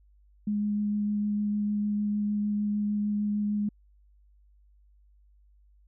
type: tone with vibrato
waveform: sine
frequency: 207.7 Hz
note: G#3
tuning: in tune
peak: -25 dBFS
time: 0.47-3.69 s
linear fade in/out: 5 ms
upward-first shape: sine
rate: 6.6 Hz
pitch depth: 9 cents each way
effects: added 50 Hz sine -57 dBFS peak until 5.87 s